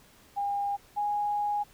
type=tone pair in turn; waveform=sine; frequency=807 / 826.3 Hz; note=G#5 / G#5; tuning=-50 / -9 cents; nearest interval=unison; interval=41 cents; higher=second; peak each=-27 / -26 dBFS; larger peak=second; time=0.36-0.77 / 0.96-1.64 s; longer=second; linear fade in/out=20 ms; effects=pink hiss -58 dBFS RMS until 1.73 s